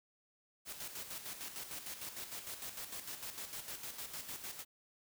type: noise with tremolo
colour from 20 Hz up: white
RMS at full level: -44 dBFS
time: 0.65-4.65 s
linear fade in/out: 50 ms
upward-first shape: square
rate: 6.6 Hz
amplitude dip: 55%
effects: none